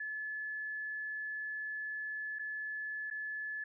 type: tone with dropouts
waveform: sine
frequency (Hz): 1722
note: A6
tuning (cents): -38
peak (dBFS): -37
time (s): 0-3.64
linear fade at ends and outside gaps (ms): 5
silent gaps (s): 2.387-2.393 / 3.102-3.11
effects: none